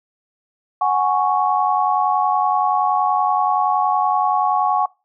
sine chord, F# suspended second, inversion none, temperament equal, 740 / 830.6 / 1108.7 Hz, F#5 / G#5 / C#6, 0 / 0 / 0 cents, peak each -19 dBFS, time 0.81-4.86 s, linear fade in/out 5 ms, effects noise-tail reverb RT60 0.3 s tail -25 dB re dry

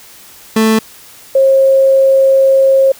30% pulse / sine tone pair in turn, 220.5 / 537.6 Hz, A3 / C5, +4 / +47 cents, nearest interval octave + minor third, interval 1543 cents, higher second, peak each -5 / -5 dBFS, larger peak neither, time 0.56-0.79 / 1.35-2.92 s, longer second, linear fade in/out 5 ms, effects white hiss -38 dBFS RMS until 2.99 s

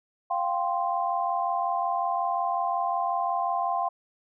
sine chord, F suspended second, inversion none, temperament equal, 698.5 / 784 / 1046.5 Hz, F5 / G5 / C6, 0 / 0 / 0 cents, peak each -28 / -29 / -29 dBFS, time 0.3-3.89 s, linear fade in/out 10 ms, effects none

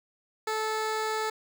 15% pulse tone with notch filter, 436 Hz, A4, 16 cents flat, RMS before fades -30 dBFS, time 0.47-1.3 s, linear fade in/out 5 ms, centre 12000 Hz, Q 1.2, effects none

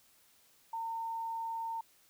sine tone, 910 Hz, A#5, 42 cents flat, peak -35 dBFS, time 0.73-1.81 s, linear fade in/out 5 ms, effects white hiss -66 dBFS RMS until 2.09 s

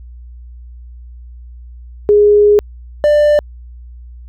sine / triangle tone pair in turn, 414.4 / 593 Hz, G#4 / D5, -4 / +17 cents, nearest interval tritone, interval 621 cents, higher second, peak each -5 dBFS, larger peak neither, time 2.09-2.59 / 3.04-3.39 s, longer first, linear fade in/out 0 ms, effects added 60 Hz sine -31 dBFS peak until 4.28 s

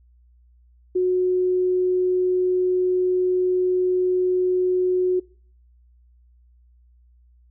sine tone, 365.8 Hz, F#4, 20 cents flat, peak -17 dBFS, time 0.95-5.2 s, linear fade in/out 10 ms, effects noise-tail reverb RT60 0.5 s tail -24 dB re dry + added 60 Hz sine -52 dBFS peak until 7.5 s

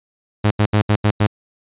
sawtooth tone bursts at uneven times, 105.1 Hz, G#2, 21 cents sharp, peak -8 dBFS, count 6, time 0.44-0.51 / 0.59-0.66 / 0.73-0.82 / 0.89-0.96 / 1.04-1.11 / 1.2-1.27 s, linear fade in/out 10 ms, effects resampled to 8000 Hz

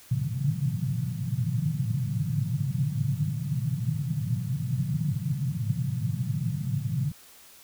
white band-pass noise, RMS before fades -28 dBFS, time 0.11-7.12 s, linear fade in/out 5 ms, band 110 to 160 Hz, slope 48 dB/octave, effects white hiss -52 dBFS RMS until 7.63 s

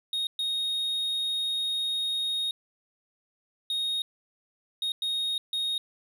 triangle tone bursts at uneven times, 3729 Hz, A#7, in tune, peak -25 dBFS, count 6, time 0.13-0.27 / 0.39-2.51 / 3.7-4.02 / 4.82-4.92 / 5.02-5.38 / 5.53-5.78 s, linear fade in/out 2 ms, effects none

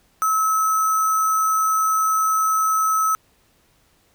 sine tone with sample-and-hold, 1295 Hz, E6, 31 cents flat, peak -16 dBFS, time 0.22-3.15 s, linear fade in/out 0 ms, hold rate 7350 Hz, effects pink hiss -60 dBFS RMS until 4.14 s

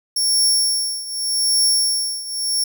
25% pulse tone with tremolo, 5480 Hz, F8, 34 cents flat, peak -8 dBFS, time 0.16-2.64 s, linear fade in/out 5 ms, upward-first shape triangle, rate 0.84 Hz, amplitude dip 85%, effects none

